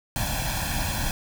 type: noise with comb filter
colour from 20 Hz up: pink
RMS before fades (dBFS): -27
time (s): 0.16-1.11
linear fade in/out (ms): 0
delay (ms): 1.2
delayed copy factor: +0.9
effects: none